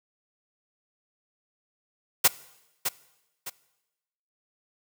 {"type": "noise with echo", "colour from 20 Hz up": "white", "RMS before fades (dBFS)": -17, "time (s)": [2.24, 2.28], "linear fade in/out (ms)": 10, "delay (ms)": 610, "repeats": 2, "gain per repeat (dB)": -9, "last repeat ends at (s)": 3.5, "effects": ["noise-tail reverb RT60 1.0 s tail -20 dB re dry"]}